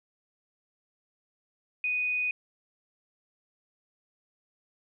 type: tone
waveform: sine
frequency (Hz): 2485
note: D#7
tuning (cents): -3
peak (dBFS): -26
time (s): 1.84-2.31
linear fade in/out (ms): 2
effects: none